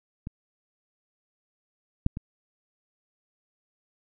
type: clicks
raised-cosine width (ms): 5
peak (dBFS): -22 / -9 / -21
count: 3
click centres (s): 0.271 / 2.064 / 2.171
effects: none